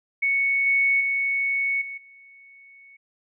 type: tone with level steps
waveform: sine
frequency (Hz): 2217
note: C#7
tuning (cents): 0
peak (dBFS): -19 / -17 / -21 / -32 / -47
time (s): 0.22-2.97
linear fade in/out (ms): 10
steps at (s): 0.66 / 1 / 1.81 / 1.97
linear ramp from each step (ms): 10
effects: none